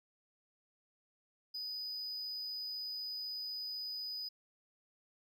triangle tone, 4978 Hz, D#8, in tune, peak -38 dBFS, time 1.54-4.29 s, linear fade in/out 10 ms, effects none

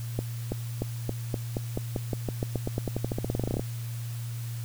accelerating click train, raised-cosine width 2 ms, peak -15 dBFS, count 29, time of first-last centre 0.19-3.595 s, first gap 330 ms, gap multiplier 0.91, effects added 117 Hz sine -32 dBFS peak until 4.64 s + white hiss -47 dBFS RMS until 4.64 s

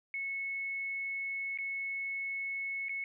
sine tone with dropouts, 2198 Hz, C#7, 15 cents flat, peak -34 dBFS, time 0.14-3.04 s, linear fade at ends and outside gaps 1 ms, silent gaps 1.575-1.586 / 2.885-2.893 s, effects none

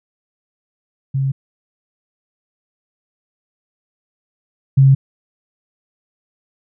sine tone pair in turn, 135.4 / 135.4 Hz, C#3 / C#3, -40 / -40 cents, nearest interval unison, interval 0 cents, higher neither, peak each -15 / -6 dBFS, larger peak second, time 1.14-1.32 / 4.77-4.95 s, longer neither, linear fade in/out 10 ms, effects none

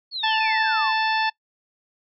sine exponential sweep, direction down, 4507 to 957 Hz, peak -26 dBFS, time 0.11-0.94 s, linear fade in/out 50 ms
harmonic tone, 880 Hz, A5, in tune, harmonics 1 / 2 / 3 / 4 / 5 / 6, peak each -22 / -25 / -29 / -31 / -33 / -37 dBFS, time 0.23-1.3 s, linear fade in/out 10 ms
effects noise-tail reverb RT60 0.1 s tail -22 dB re dry

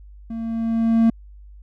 triangle tone with level ramp, 227.4 Hz, A#3, 43 cents flat, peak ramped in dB -25 to -9 dBFS, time 0.3-1.1 s, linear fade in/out 5 ms, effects added 50 Hz sine -40 dBFS peak until 1.62 s

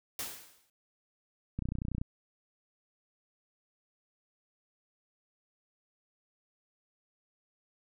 white noise with exponential decay, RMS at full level -35 dBFS, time 0.19-0.7 s, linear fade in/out 2 ms, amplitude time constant 110 ms
click train, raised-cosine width 5 ms, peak -22 dBFS, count 14, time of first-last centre 1.59-2.015 s, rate 30.6 Hz
effects none

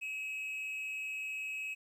triangle tone with amplitude modulation, 2566 Hz, E7, 47 cents flat, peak -33 dBFS, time 0.01-1.75 s, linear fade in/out 20 ms, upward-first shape sine, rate 225 Hz, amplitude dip 50%, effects 12-bit

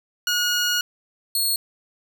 15% pulse tone pair in turn, 1444 / 4327 Hz, F#6 / C#8, -43 / -43 cents, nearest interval octave + perfect fifth, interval 1900 cents, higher second, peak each -13 dBFS, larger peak neither, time 0.27-0.81 / 1.35-1.56 s, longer first, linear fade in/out 2 ms, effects none

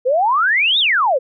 sine exponential two-way sweep, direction up then down, 478.1 to 3831 to 478.1 Hz, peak -12 dBFS, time 0.05-1.19 s, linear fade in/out 20 ms, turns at 0.79 s, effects none

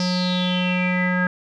square tone with low-pass filter sweep, 181.1 Hz, F#3, 37 cents flat, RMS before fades -21 dBFS, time 0-1.27 s, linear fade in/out 2 ms, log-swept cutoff 5200 to 1600 Hz, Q 8.8, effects none

